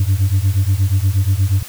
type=beating tone pair; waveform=sine; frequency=92.5 / 100.9 Hz; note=F#2 / G#2; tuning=0 / -49 cents; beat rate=8.4 Hz; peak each=-13 dBFS; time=0-1.63 s; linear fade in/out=5 ms; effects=tanh soft clip ceiling -9 dBFS + white hiss -35 dBFS RMS until 1.68 s